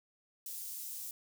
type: high-pass noise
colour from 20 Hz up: white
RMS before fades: -43 dBFS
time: 0.46-1.11 s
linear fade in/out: 2 ms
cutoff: 6900 Hz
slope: 12 dB/octave
effects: none